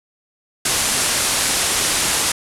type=low-pass noise; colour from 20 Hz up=white; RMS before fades=-19 dBFS; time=0.65-2.32 s; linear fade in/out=5 ms; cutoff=11000 Hz; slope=48 dB/octave; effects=none